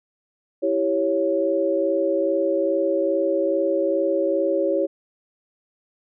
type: chord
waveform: sine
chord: C# diminished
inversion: first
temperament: equal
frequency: 329.6 / 392 / 554.4 Hz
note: E4 / G4 / C#5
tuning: 0 / 0 / 0 cents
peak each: -24 / -24 / -21 dBFS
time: 0.62-4.87 s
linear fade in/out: 20 ms
effects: none

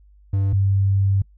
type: tone pair in turn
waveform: triangle / sine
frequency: 98 / 98 Hz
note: G2 / G2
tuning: 0 / 0 cents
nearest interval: unison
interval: 0 cents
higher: neither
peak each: -15 dBFS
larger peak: neither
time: 0.33-0.53 / 0.53-1.22 s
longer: second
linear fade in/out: 5 ms
effects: noise-tail reverb RT60 0.1 s tail -24 dB re dry + added 50 Hz sine -48 dBFS peak until 1.37 s

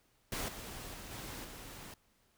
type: noise with level steps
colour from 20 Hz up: pink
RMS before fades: -38 / -46 / -48 / -45 / -49 dBFS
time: 0.32-1.94 s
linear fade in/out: 2 ms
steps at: 0.48 / 0.94 / 1.11 / 1.44 s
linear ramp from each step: 5 ms
effects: pink hiss -72 dBFS RMS until 2.37 s

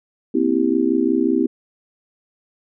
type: chord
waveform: sine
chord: C dominant seventh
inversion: third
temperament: just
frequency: 235.5 / 261.6 / 327 / 392.4 Hz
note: Bb3 / C4 / E4 / G4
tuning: +18 / 0 / -14 / +2 cents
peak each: -24 / -19 / -19 / -22 dBFS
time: 0.34-1.47 s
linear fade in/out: 10 ms
effects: none

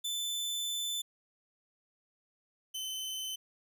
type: tone pair in turn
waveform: sawtooth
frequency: 3520 / 3053 Hz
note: A7 / G7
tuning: 0 / -46 cents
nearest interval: major second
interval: 246 cents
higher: first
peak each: -30 / -33 dBFS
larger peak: first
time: 0.04-1.02 / 2.74-3.36 s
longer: first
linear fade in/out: 10 ms
effects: none

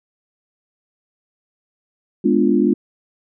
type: chord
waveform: sine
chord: G# diminished seventh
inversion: none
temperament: equal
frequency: 207.7 / 246.9 / 293.7 / 349.2 Hz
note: G#3 / B3 / D4 / F4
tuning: 0 / 0 / 0 / 0 cents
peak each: -18 dBFS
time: 2.24-2.74 s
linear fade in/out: 10 ms
effects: none

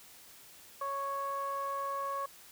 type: tone with low-pass filter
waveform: sawtooth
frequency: 554 Hz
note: C#5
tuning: 1 cent flat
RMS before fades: -36 dBFS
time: 0.81-2.26 s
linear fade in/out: 5 ms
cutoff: 1200 Hz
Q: 7.8
effects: white hiss -55 dBFS RMS until 2.51 s

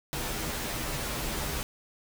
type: noise with comb filter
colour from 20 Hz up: pink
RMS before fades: -33 dBFS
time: 0.13-1.63 s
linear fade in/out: 0 ms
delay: 11 ms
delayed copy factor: -0.7
effects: none

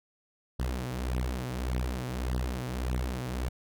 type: beating tone pair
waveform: sawtooth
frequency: 61.74 / 63.44 Hz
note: B1 / B1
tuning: 0 / +47 cents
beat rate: 1.7 Hz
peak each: -29 dBFS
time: 0.59-3.49 s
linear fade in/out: 10 ms
effects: none

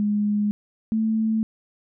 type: tone pair in turn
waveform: sine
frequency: 207.7 / 220.6 Hz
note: G#3 / A3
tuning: 0 / +5 cents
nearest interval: minor second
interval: 105 cents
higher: second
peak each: -19 dBFS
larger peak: neither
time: 0-0.51 / 0.92-1.43 s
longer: neither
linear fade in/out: 0 ms
effects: none

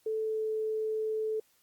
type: tone with pitch glide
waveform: sine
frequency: 438.5 to 436 Hz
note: A4 to A4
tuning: -6 to -16 cents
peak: -29 dBFS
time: 0.06-1.4 s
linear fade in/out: 5 ms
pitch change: -10 cents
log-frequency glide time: 0.21-0.47 s
effects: white hiss -68 dBFS RMS until 1.62 s + Opus 48 kbps

